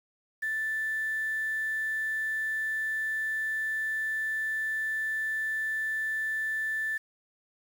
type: tone with quantisation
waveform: sine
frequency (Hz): 1760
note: A6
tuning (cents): 0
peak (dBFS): -28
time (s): 0.42-6.98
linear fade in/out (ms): 10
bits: 8
effects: none